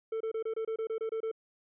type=tone bursts; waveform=triangle; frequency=445.4 Hz; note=A4; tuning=21 cents sharp; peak=-29 dBFS; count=11; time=0.12-1.315 s; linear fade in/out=5 ms; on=85 ms; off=26 ms; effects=resampled to 8000 Hz